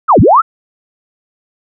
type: linear two-way sweep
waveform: sine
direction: down then up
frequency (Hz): 1401 to 67.4 to 1401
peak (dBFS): -3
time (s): 0.08-0.42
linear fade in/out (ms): 20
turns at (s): 0.2
effects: none